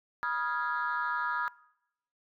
sine chord, F half-diminished seventh, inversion second, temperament equal with one note detuned, 973 / 1244.5 / 1396.9 / 1661.2 Hz, Cb6 / Eb6 / F6 / Ab6, -26 / 0 / 0 / 0 cents, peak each -34 dBFS, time 0.23-1.48 s, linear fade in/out 0 ms, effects noise-tail reverb RT60 0.8 s tail -22 dB re dry + tanh soft clip ceiling -22 dBFS

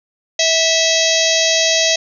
harmonic tone with a mistuned harmonic, 650 Hz, E5, 24 cents flat, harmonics 1 / 3 / 4 / 5 / 6 / 7 / 8 / 9 / 10, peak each -18 / -22 / -22 / -21 / -19 / -23 / -22 / -23 / -21 dBFS, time 0.39-1.96 s, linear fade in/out 5 ms, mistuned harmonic 3, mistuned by +15 cents, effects none

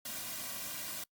white noise with comb filter, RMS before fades -41 dBFS, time 0.05-1.04 s, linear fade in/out 5 ms, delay 2.3 ms, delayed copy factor -0.75, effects noise-tail reverb RT60 0.1 s tail -26 dB re dry + Opus 48 kbps

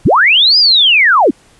sine linear two-way sweep, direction up then down, 38.11 to 5040 to 203.8 Hz, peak -5 dBFS, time 0.05-1.31 s, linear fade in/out 10 ms, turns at 0.58 s, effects pink hiss -47 dBFS RMS until 1.59 s + resampled to 24000 Hz

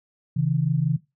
sine tone pair together, 134.63 / 160.1 Hz, C3 / D#3, +50 / +50 cents, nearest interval minor third, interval 300 cents, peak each -22 dBFS, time 0.36-0.97 s, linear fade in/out 10 ms, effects noise-tail reverb RT60 0.2 s tail -17 dB re dry

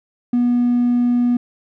triangle tone, 242.9 Hz, B3, 29 cents flat, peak -10 dBFS, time 0.33-1.37 s, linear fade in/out 5 ms, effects tanh soft clip ceiling -9 dBFS

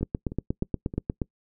two click trains, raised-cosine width 3 ms, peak -13 / -22 dBFS, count 11 / 4, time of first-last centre 0.03-1.218 / 0.01-0.939 s, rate 8.42 / 3.23 Hz, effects noise-tail reverb RT60 0.1 s tail -25 dB re dry

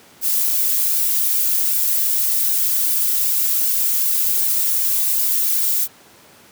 violet noise with flanger, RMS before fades -18 dBFS, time 0.21-5.88 s, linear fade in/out 50 ms, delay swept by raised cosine 1.5 to 3.2 ms, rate 2.6 Hz, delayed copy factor -0.75, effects pink hiss -47 dBFS RMS until 6.51 s + high-pass 150 Hz 12 dB/octave

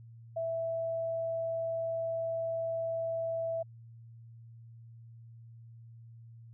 sine tone, 659.3 Hz, E5, in tune, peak -31 dBFS, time 0.36-3.63 s, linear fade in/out 10 ms, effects added 115 Hz sine -49 dBFS peak until 6.53 s

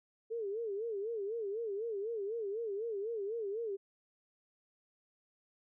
sine tone with vibrato, 428.6 Hz, A4, 45 cents flat, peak -35 dBFS, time 0.3-3.77 s, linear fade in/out 20 ms, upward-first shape sine, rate 4 Hz, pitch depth 160 cents each way, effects none

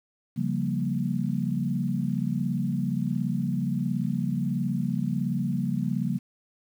sine chord, G half-diminished seventh, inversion second, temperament equal, 138.59 / 174.61 / 196 / 233.1 Hz, Db3 / F3 / G3 / Bb3, 0 / 0 / 0 / 0 cents, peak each -30 dBFS, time 0.36-6.19 s, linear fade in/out 20 ms, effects 9-bit

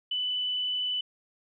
sine tone with frequency modulation, 2991 Hz, F#7, 18 cents sharp, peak -27 dBFS, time 0.11-1.01 s, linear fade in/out 5 ms, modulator 38.1 Hz, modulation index 0.52, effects none

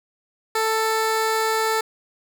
15% pulse tone, 442 Hz, A4, 8 cents sharp, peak -13 dBFS, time 0.55-1.81 s, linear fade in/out 5 ms, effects none

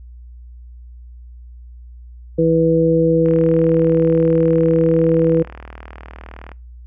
harmonic tone, 163.7 Hz, E3, 12 cents flat, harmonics 1 / 2 / 3, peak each -17 / -17 / -14 dBFS, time 2.38-5.43 s, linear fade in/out 10 ms
click train, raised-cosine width 0.5 ms, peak -20 dBFS, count 129, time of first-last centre 3.26-6.517 s, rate 39.3 Hz
effects noise-tail reverb RT60 0.3 s tail -25 dB re dry + added 60 Hz sine -35 dBFS peak until 6.86 s

